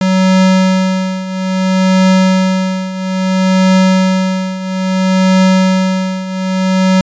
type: tone with tremolo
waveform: square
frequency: 187.6 Hz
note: F#3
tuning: 24 cents sharp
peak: -6 dBFS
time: 0.01-7.01 s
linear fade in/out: 2 ms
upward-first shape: triangle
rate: 0.6 Hz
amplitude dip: 80%
effects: resampled to 16000 Hz